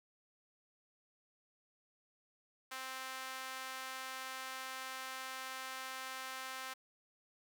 sawtooth tone with high-pass filter, 261.6 Hz, C4, in tune, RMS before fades -45 dBFS, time 2.71-6.74 s, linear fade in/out 10 ms, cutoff 1200 Hz, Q 1.1, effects none

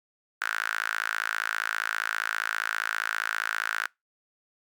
sawtooth tone with high-pass filter, 55 Hz, A1, in tune, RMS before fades -30 dBFS, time 0.41-3.87 s, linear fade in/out 10 ms, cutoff 1500 Hz, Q 7.3, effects noise-tail reverb RT60 0.2 s tail -25 dB re dry

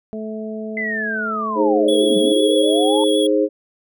harmonic tone, 217.5 Hz, A3, 20 cents flat, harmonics 1 / 2 / 3, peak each -27 / -30 / -32 dBFS, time 0.13-2.32 s, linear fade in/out 0 ms
sine linear two-way sweep, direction down then up, 2056 to 185 to 901 Hz, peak -21 dBFS, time 0.77-3.04 s, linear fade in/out 2 ms, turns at 2.17 s
sine chord, Ab major, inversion second, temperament equal with one note detuned, 311.1 / 415.3 / 530.9 Hz, Eb4 / Ab4 / C5, 0 / 0 / +25 cents, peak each -18 dBFS, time 1.55-3.49 s, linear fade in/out 50 ms
square tone with vibrato, 3351 Hz, G#7, 15 cents sharp, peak -23 dBFS, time 1.88-3.27 s, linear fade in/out 5 ms, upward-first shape triangle, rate 7.9 Hz, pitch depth 23 cents each way
effects none

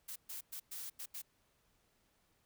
blue noise bursts at uneven times, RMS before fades -45 dBFS, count 6, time 0.08-0.16 / 0.29-0.41 / 0.52-0.6 / 0.71-0.9 / 0.99-1.06 / 1.14-1.22 s, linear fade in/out 10 ms, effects pink hiss -75 dBFS RMS until 2.45 s

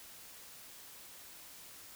silence, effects white hiss -53 dBFS RMS until 1.95 s

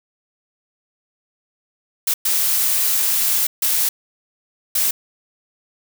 blue noise bursts at uneven times, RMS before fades -18 dBFS, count 4, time 2.07-2.14 / 2.25-3.47 / 3.62-3.89 / 4.75-4.91 s, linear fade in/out 5 ms, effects none

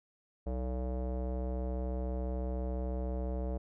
square tone with low-pass filter, 63 Hz, B1, 35 cents sharp, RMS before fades -35 dBFS, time 0.46-3.58 s, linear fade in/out 10 ms, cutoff 590 Hz, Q 2.8, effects none

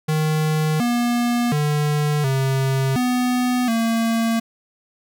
square tone with pitch steps, 155.2 / 239.8 / 148.8 / 134 / 248.8 / 227.9 Hz, D#3 / A#3 / D3 / C3 / B3 / A#3, -4 / +49 / +23 / +42 / +13 / -39 cents, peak -18 dBFS, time 0.08-4.4 s, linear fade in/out 10 ms, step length 720 ms, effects none

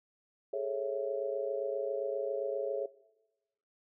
sine chord, A major seventh, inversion third, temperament just, 412.5 / 440 / 550 / 660 Hz, G#4 / A4 / C#5 / E5, -12 / 0 / -14 / +2 cents, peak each -37 / -40 / -35 / -40 dBFS, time 0.53-2.86 s, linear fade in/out 5 ms, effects noise-tail reverb RT60 1.0 s tail -19 dB re dry

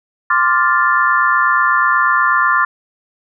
sine chord, D minor seventh, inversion third, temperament equal, 1046.5 / 1174.7 / 1396.9 / 1760 Hz, C6 / D6 / F6 / A6, 0 / 0 / 0 / 0 cents, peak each -16 dBFS, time 0.3-2.65 s, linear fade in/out 5 ms, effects none

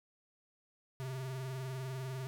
square tone with vibrato, 130.81 Hz, C3, in tune, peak -39 dBFS, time 1-2.27 s, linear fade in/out 0 ms, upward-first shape sine, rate 20 Hz, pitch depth 65 cents each way, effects none

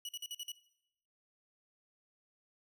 sawtooth tone bursts, 2931 Hz, F#7, 17 cents flat, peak -37 dBFS, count 6, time 0.05-0.519 s, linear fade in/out 2 ms, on 39 ms, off 47 ms, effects noise-tail reverb RT60 0.8 s tail -19 dB re dry

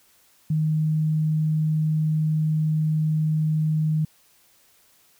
sine tone, 155.56 Hz, D#3, in tune, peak -19 dBFS, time 0.5-4.05 s, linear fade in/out 5 ms, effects white hiss -59 dBFS RMS until 5.19 s

